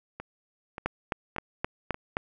two click trains, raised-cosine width 0.5 ms, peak -12 / -22 dBFS, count 6 / 4, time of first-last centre 0.86-2.169 / 0.2-1.944 s, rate 3.82 / 1.72 Hz, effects none

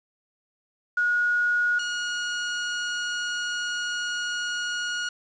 sine / sawtooth tone pair in turn, 1448 / 1442.5 Hz, F#6 / F#6, -38 / -44 cents, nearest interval unison, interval 6 cents, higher first, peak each -20 / -23 dBFS, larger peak first, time 0.97-1.79 / 1.79-5.09 s, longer second, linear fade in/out 5 ms, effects resampled to 16000 Hz + 8-bit

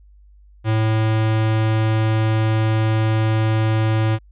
square tone, 110 Hz, A2, in tune, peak -16 dBFS, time 0.64-4.19 s, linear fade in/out 50 ms, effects added 50 Hz sine -45 dBFS peak until 4.31 s + resampled to 8000 Hz

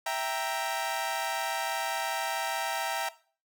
sawtooth chord, E diminished, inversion none, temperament equal, 659.3 / 784 / 932.3 Hz, E5 / G5 / Bb5, 0 / 0 / 0 cents, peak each -30 dBFS, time 0.06-3.09 s, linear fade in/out 5 ms, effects noise-tail reverb RT60 0.4 s tail -17 dB re dry

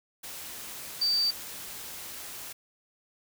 sine tone in noise, 4634 Hz, D8, 24 cents flat, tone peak -23 dBFS, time 1.01-1.31 s, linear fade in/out 10 ms, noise white, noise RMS -41 dBFS, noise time 0.23-2.53 s, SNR +15 dB, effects none

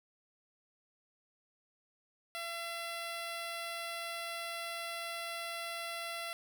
10% pulse tone, 677 Hz, E5, 46 cents sharp, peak -30 dBFS, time 2.35-6.33 s, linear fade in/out 0 ms, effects none

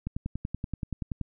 click train, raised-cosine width 5 ms, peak -19 dBFS, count 13, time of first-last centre 0.07-1.213 s, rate 10.5 Hz, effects none

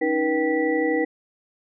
sine tone cluster, 281.2 / 313.2 / 482 / 777 / 1960 Hz, C#4 / D#4 / B4 / G5 / B6, +25 / +11 / -42 / -16 / -14 cents, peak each -30 / -23 / -23 / -31 / -28 dBFS, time 0.01-1.05 s, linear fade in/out 10 ms, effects none

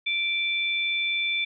sine tone pair together, 2349 / 3516 Hz, D7 / A7, 0 / -2 cents, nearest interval perfect fifth, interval 698 cents, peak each -25 / -28 dBFS, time 0.06-1.45 s, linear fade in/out 10 ms, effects none

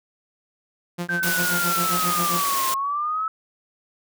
sawtooth tone with tremolo, 174.61 Hz, F3, in tune, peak -20 dBFS, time 0.98-2.42 s, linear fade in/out 10 ms, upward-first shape triangle, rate 7.5 Hz, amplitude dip 100%
sine linear two-way sweep, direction down then up, 1568 to 1055 to 1310 Hz, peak -22 dBFS, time 1.09-3.28 s, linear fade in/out 2 ms, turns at 2.69 s
white high-pass noise, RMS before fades -26 dBFS, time 1.23-2.74 s, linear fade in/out 0 ms, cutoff 200 Hz, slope 12 dB/octave
effects none

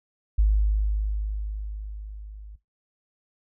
sine tone with level ramp, 51.91 Hz, G#1, in tune, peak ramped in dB -15 to -39 dBFS, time 0.38-2.56 s, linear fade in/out 10 ms, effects noise-tail reverb RT60 0.2 s tail -19 dB re dry

